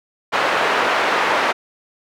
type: band-pass noise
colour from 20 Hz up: pink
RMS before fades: -18 dBFS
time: 0.32-1.53 s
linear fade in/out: 20 ms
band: 610 to 2100 Hz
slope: 12 dB/octave
effects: none